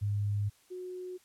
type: tone pair in turn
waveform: sine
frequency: 102.5 / 365.3 Hz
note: G#2 / F#4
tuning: -22 / -22 cents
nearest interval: octave + minor seventh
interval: 2200 cents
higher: second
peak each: -28 / -38 dBFS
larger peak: first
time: 0.01-0.5 / 0.7-1.18 s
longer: first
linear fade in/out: 20 ms
effects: white hiss -65 dBFS RMS until 1.24 s + low-pass 12000 Hz 12 dB/octave